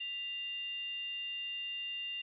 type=tone with frequency modulation; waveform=sine; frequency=2794 Hz; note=F7; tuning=in tune; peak=-37 dBFS; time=0-2.22 s; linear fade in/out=10 ms; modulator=815 Hz; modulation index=0.32; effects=none